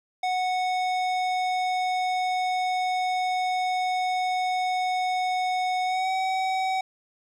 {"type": "tone with pitch glide", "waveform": "square", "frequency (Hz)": [737, 756.4], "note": ["F#5", "F#5"], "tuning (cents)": [-7, 38], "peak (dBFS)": -24, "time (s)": [0.23, 6.81], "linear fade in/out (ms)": 5, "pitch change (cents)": 45, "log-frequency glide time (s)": [5.85, 6.1], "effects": ["low-pass 5000 Hz 12 dB/octave", "10-bit"]}